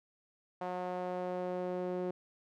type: tone with band-pass filter sweep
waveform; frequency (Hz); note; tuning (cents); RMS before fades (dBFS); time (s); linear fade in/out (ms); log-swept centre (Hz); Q
sawtooth; 181; F#3; -38; -37; 0.61-2.11; 5; 750 to 420; 2
effects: none